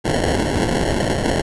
violet noise with sample-and-hold, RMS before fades -19 dBFS, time 0.04-1.42 s, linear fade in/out 20 ms, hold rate 1225 Hz, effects resampled to 24000 Hz

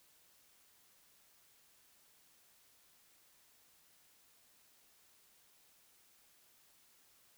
silence, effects white hiss -68 dBFS RMS until 7.37 s

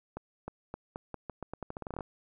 accelerating click train, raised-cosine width 1 ms, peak -24 dBFS, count 18, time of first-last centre 0.17-2.008 s, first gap 310 ms, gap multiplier 0.84, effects none

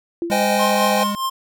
sine tone with exponential decay, 340 Hz, F4, 46 cents flat, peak -18 dBFS, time 0.22-0.57 s, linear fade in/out 1 ms, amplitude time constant 76 ms
square tone, 204.2 Hz, G#3, 29 cents flat, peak -23 dBFS, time 0.3-1.15 s, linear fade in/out 0 ms
square chord, Ab major seventh, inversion first, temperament equal with one note detuned, 514 / 622.3 / 784 / 830.6 Hz, C5 / Eb5 / G5 / Ab5, -31 / 0 / 0 / 0 cents, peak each -23 dBFS, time 0.31-1.04 s, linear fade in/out 10 ms
square tone with tremolo, 1057 Hz, C6, 17 cents sharp, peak -19 dBFS, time 0.59-1.3 s, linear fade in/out 10 ms, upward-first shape triangle, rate 4.9 Hz, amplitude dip 80%
effects none

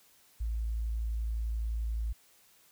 sine tone, 55.8 Hz, A1, 25 cents sharp, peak -30 dBFS, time 0.4-2.13 s, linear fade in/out 10 ms, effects white hiss -63 dBFS RMS until 2.71 s

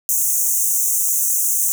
pink high-pass noise, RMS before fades -18 dBFS, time 0.09-1.72 s, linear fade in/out 0 ms, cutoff 6100 Hz, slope 96 dB/octave, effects none

